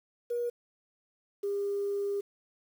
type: tone pair in turn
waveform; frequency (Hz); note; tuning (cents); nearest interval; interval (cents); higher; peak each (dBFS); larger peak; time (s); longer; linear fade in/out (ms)
sine; 479.3 / 402.7; A#4 / G4; +48 / +47; minor third; 301; first; -28; neither; 0.3-0.5 / 1.43-2.21; second; 10
effects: tanh soft clip ceiling -24 dBFS + 9-bit